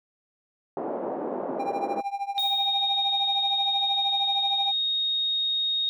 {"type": "band-pass noise", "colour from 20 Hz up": "white", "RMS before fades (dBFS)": -31, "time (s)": [0.77, 2.01], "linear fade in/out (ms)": 2, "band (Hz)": [240, 730], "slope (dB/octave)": 24}
{"type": "tone with tremolo", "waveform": "triangle", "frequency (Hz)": 798, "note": "G5", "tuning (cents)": 31, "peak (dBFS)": -22, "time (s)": [1.59, 4.72], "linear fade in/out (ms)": 10, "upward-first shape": "triangle", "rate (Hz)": 13, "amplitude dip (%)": 95}
{"type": "tone", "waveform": "sine", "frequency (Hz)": 3729, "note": "A#7", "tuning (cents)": 0, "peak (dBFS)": -23, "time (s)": [2.38, 5.89], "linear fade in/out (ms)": 0}
{"type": "noise with exponential decay", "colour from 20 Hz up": "violet", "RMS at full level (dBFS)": -40, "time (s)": [2.39, 2.95], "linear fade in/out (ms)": 2, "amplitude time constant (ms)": 120}
{"effects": []}